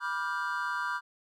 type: chord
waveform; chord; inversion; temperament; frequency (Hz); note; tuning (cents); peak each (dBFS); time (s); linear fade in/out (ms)
triangle; G dominant seventh; first; just; 980 / 1176 / 1411.2 / 1568; B5 / D6 / F6 / G6; -14 / +2 / +18 / 0; -34; 0-1.01; 50
effects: none